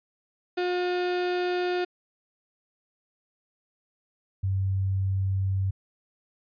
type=tone pair in turn; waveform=35% pulse / sine; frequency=358.5 / 96.17 Hz; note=F4 / G2; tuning=+45 / -33 cents; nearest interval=octave + major seventh; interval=2278 cents; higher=first; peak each=-23 dBFS; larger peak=neither; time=0.57-1.85 / 4.43-5.71 s; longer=neither; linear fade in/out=10 ms; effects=resampled to 11025 Hz